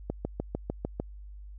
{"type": "click train", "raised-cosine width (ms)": 2, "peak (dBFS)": -17, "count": 7, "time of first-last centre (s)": [0.1, 1], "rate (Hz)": 6.67, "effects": ["added 50 Hz sine -42 dBFS peak until 1.58 s"]}